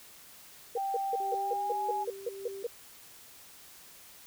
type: tone bursts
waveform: sine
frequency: 474.9 Hz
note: A#4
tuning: 32 cents sharp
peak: -29 dBFS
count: 11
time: 0.75-2.669 s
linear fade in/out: 5 ms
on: 29 ms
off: 160 ms
type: tone with pitch glide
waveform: sine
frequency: 784 to 835.4 Hz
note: G5 to G#5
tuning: 0 to +10 cents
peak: -30 dBFS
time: 0.76-2.05 s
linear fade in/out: 20 ms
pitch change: +110 cents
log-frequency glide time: 1.33-1.81 s
type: tone with tremolo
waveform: sine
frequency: 392 Hz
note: G4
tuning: in tune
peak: -38 dBFS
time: 1.2-2.63 s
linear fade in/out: 2 ms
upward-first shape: triangle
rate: 1.7 Hz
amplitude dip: 45%
effects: white hiss -53 dBFS RMS until 4.26 s